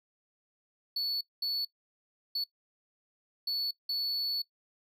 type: tone bursts at uneven times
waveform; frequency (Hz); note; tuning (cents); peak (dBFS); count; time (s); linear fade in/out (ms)
triangle; 4435; C#8; 0; -28; 5; 0.96-1.21 / 1.42-1.65 / 2.35-2.44 / 3.47-3.71 / 3.89-4.42; 5
effects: noise-tail reverb RT60 0.1 s tail -21 dB re dry